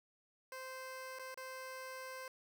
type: tone with dropouts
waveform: 15% pulse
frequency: 520 Hz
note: C5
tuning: 11 cents flat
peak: -39 dBFS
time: 0.52-2.28 s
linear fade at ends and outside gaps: 2 ms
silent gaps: 1.188-1.194 / 1.344-1.374 s
effects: none